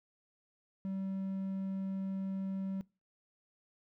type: tone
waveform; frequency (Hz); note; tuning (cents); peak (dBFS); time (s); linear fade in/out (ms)
triangle; 192.4; G3; -32; -33; 0.85-2.81; 0
effects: noise-tail reverb RT60 0.3 s tail -23 dB re dry